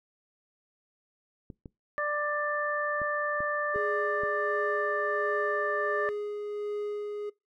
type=clicks; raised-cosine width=3 ms; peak=-29 dBFS; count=6; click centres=1.502 / 1.658 / 3.017 / 3.405 / 3.76 / 4.235 s
type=harmonic tone; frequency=591 Hz; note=D5; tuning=11 cents sharp; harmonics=1 / 2 / 3; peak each=-32 / -32 / -32 dBFS; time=1.98-6.09 s; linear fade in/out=0 ms
type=tone with tremolo; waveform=triangle; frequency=415.3 Hz; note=G#4; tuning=in tune; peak=-28 dBFS; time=3.74-7.3 s; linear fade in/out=10 ms; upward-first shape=sine; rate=1.4 Hz; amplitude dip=30%
effects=noise-tail reverb RT60 0.2 s tail -23 dB re dry